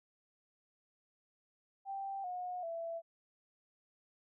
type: tone with pitch steps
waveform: sine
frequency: 784 / 723.1 / 666.9 Hz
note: G5 / F#5 / E5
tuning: 0 / -40 / +20 cents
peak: -38 dBFS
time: 1.85-3.02 s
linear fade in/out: 50 ms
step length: 390 ms
effects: none